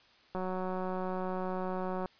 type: click train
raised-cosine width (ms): 1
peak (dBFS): -23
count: 317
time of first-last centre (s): 0.35-2.058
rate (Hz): 185
effects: white hiss -62 dBFS RMS until 2.19 s + resampled to 11025 Hz

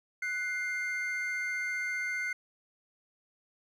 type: tone pair together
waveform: triangle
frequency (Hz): 1484.9 / 2100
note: F#6 / C7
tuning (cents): +6 / +6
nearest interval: tritone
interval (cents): 600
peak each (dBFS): -34 / -31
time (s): 0.22-2.33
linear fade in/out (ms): 5
effects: none

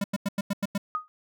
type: tone bursts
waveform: square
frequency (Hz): 200.3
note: G3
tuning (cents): +38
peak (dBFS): -25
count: 7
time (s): 0.01-0.779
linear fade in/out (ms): 5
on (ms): 31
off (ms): 92
type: tone with exponential decay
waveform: sine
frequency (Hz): 1244.5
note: D#6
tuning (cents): 0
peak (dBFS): -22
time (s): 0.95-1.08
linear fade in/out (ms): 0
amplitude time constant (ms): 28
effects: none

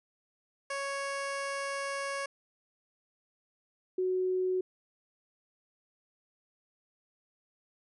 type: tone pair in turn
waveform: 15% pulse / sine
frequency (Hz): 554.4 / 370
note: C#5 / F#4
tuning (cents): 0 / 0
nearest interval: perfect fifth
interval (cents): 700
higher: first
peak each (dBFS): -27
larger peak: neither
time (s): 0.7-2.26 / 3.98-4.61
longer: first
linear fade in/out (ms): 5
effects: resampled to 24000 Hz

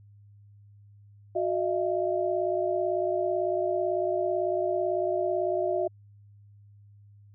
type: tone cluster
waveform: sine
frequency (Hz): 365.3 / 616 / 674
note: F#4 / D#5 / E5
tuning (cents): -22 / -17 / +38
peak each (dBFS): -29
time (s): 1.35-5.88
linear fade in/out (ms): 10
effects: added 102 Hz sine -51 dBFS peak until 7.34 s

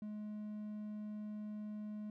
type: tone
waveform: triangle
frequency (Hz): 211.1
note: G#3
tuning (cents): +29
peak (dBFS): -40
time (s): 0.02-2.1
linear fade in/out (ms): 2
effects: none

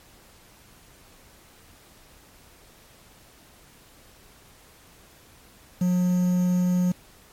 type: tone with quantisation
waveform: triangle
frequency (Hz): 180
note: F#3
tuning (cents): -47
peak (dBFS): -17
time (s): 5.81-6.92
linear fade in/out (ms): 5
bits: 7
effects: pink hiss -53 dBFS RMS until 7.32 s + MP3 64 kbps

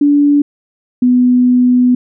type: tone pair in turn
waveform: sine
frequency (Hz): 288.8 / 248.5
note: D4 / B3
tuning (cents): -29 / +11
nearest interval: minor third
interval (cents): 260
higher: first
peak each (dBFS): -6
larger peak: neither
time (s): 0.01-0.42 / 1.02-1.95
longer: second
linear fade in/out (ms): 5
effects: none

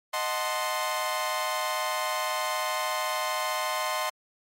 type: chord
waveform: sawtooth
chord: D# diminished seventh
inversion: none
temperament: equal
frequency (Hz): 622.3 / 740 / 880 / 1046.5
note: D#5 / F#5 / A5 / C6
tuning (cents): 0 / 0 / 0 / 0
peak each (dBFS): -29 / -31 / -32 / -26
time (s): 0.13-4.1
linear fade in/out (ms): 10
effects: MP3 64 kbps

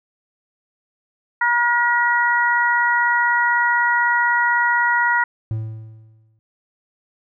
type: harmonic tone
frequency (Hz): 478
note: A#4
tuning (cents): +43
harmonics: 2 / 3 / 4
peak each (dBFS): -19 / -19 / -19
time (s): 1.41-5.24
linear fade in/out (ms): 5
type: tone with exponential decay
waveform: triangle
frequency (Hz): 110.2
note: A2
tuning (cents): +3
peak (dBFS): -17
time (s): 5.51-6.39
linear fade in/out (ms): 0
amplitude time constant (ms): 190
effects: none

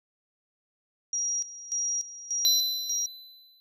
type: tone with tremolo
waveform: sine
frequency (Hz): 5710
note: F8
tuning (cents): +37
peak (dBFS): -26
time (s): 1.13-3.06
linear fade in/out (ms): 2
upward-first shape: square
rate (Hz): 1.7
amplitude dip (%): 80
type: tone with exponential decay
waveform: square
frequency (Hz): 4013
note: B7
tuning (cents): +27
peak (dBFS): -19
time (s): 2.45-3.6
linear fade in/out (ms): 0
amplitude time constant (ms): 250
effects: none

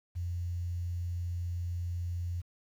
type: tone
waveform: sine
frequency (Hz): 87.31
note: F2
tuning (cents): 0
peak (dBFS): -32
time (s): 0.15-2.42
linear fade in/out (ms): 20
effects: 10-bit

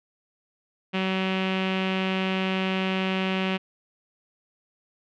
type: tone with low-pass filter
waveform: sawtooth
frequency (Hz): 189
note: F#3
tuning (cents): +37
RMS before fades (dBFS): -26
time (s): 0.93-3.58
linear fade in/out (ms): 20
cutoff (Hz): 2800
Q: 3.8
effects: none

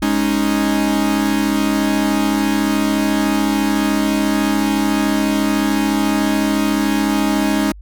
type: chord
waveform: 45% pulse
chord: Ab suspended fourth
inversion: none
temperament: equal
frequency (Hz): 207.7 / 277.2 / 311.1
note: Ab3 / Db4 / Eb4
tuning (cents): 0 / 0 / 0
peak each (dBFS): -19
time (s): 0.02-7.72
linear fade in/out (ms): 5
effects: added 50 Hz sine -34 dBFS peak until 7.81 s

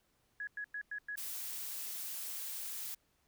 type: tone bursts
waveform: sine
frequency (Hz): 1676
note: G#6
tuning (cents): +15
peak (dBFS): -38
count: 5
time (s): 0.4-1.156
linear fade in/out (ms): 2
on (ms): 72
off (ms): 99
type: noise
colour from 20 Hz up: blue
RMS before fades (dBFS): -42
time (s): 1.17-2.95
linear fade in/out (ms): 10
effects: pink hiss -75 dBFS RMS until 3.27 s

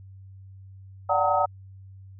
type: tone cluster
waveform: sine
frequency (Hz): 583 / 732 / 763 / 914 / 1272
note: D5 / F#5 / G5 / A#5 / D#6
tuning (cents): -13 / -19 / -47 / -34 / +38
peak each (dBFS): -26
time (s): 1.09-1.46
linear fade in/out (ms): 10
effects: added 96 Hz sine -43 dBFS peak until 2.19 s

